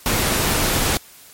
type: noise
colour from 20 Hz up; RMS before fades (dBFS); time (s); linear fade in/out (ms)
pink; -19; 0.06-0.97; 0
effects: white hiss -45 dBFS RMS until 1.33 s + MP3 64 kbps